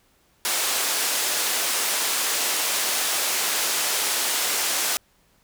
white band-pass noise, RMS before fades -24 dBFS, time 0.45-4.97 s, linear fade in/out 0 ms, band 380 to 11000 Hz, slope 12 dB/octave, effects pink hiss -62 dBFS RMS until 5.43 s

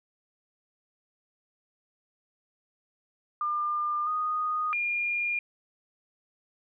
sine tone with pitch steps, 1201 / 1238 / 2414 Hz, D6 / D#6 / D7, +38 / -9 / +47 cents, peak -26 dBFS, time 3.41-5.39 s, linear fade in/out 2 ms, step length 660 ms, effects none

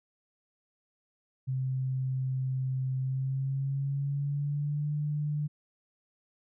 sine tone with pitch glide, 130.81 to 148.54 Hz, C3 to D3, 0 to +20 cents, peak -28 dBFS, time 1.47-5.48 s, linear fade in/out 20 ms, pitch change +220 cents, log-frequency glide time 2.99-4.91 s, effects none

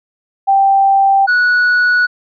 sine / triangle tone pair in turn, 784 / 1468.9 Hz, G5 / F#6, 0 / -13 cents, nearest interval major seventh, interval 1087 cents, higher second, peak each -7 dBFS, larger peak neither, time 0.47-1.27 / 1.27-2.07 s, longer neither, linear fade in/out 20 ms, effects resampled to 11025 Hz

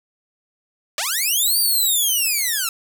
5% pulse linear two-way sweep, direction up then down, 544 to 4719 to 1293 Hz, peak -9 dBFS, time 0.98-2.69 s, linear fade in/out 2 ms, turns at 1.59 s, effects 7-bit

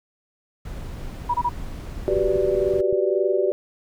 brown noise, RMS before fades -33 dBFS, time 0.65-2.81 s, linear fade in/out 5 ms
click train, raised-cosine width 5 ms, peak -23 dBFS, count 10, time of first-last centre 1.22-2.928 s, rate 5.27 Hz
sine tone bursts, 967 Hz, B5, 37 cents flat, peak -18 dBFS, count 3, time 1.29-1.493 s, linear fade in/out 10 ms, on 51 ms, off 25 ms
sine chord, G major seventh, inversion third, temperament equal, 370 / 392 / 493.9 / 587.3 Hz, F#4 / G4 / B4 / D5, 0 / 0 / 0 / 0 cents, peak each -23 / -22 / -27 / -24 dBFS, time 2.08-3.52 s, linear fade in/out 0 ms
effects none

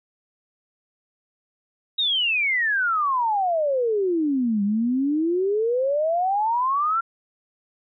sine exponential two-way sweep, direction down then up, 3829 to 197.7 to 1381 Hz, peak -19 dBFS, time 1.98-7.01 s, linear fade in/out 10 ms, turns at 4.63 s, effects none

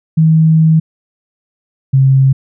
sine tone pair in turn, 159.6 / 134.21 Hz, D#3 / C3, +44 / +44 cents, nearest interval minor third, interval 300 cents, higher first, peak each -5 dBFS, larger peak neither, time 0.17-0.8 / 1.93-2.33 s, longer first, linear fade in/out 10 ms, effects none

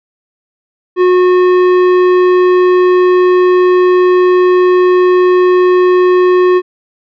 sine tone with tanh clipping, 363.5 Hz, F#4, 31 cents flat, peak -7 dBFS, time 0.96-6.62 s, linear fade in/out 50 ms, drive 13 dB, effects none

